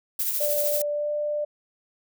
violet noise with tremolo, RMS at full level -25 dBFS, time 0.19-0.82 s, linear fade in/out 5 ms, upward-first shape sine, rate 13 Hz, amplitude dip 40%
sine tone with pitch glide, 587.3 to 593.8 Hz, D5 to D5, 0 to +19 cents, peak -24 dBFS, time 0.4-1.45 s, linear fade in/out 10 ms, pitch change +19 cents, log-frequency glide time 0.89-1.11 s
effects none

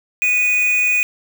triangle tone with quantisation, 2478 Hz, D#7, 8 cents flat, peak -12 dBFS, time 0.22-1.03 s, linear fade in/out 0 ms, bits 4, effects none

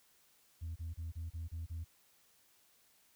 sine tone bursts, 82.41 Hz, E2, in tune, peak -37 dBFS, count 7, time 0.61-1.846 s, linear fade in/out 20 ms, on 150 ms, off 31 ms, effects tanh soft clip ceiling -37 dBFS + white hiss -69 dBFS RMS until 3.15 s

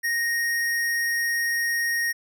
square tone, 1864.7 Hz, A#6, in tune, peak -23 dBFS, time 0.03-2.13 s, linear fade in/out 20 ms, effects none

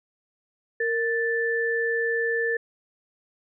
sine tone pair together, 463.2 / 1760 Hz, A#4 / A6, -11 / 0 cents, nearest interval octave + major seventh, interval 2311 cents, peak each -25 dBFS, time 0.8-2.57 s, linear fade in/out 5 ms, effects none

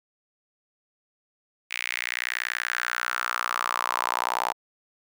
sawtooth tone with high-pass filter sweep, 60.5 Hz, B1, 35 cents flat, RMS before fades -29 dBFS, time 1.7-4.53 s, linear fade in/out 20 ms, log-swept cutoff 2300 to 860 Hz, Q 4.3, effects none

